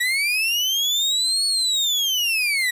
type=linear two-way sweep; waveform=35% pulse; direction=up then down; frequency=1910 to 4400 to 1910 Hz; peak=-17 dBFS; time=0-2.71 s; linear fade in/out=10 ms; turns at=1.46 s; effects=resampled to 32000 Hz + 8-bit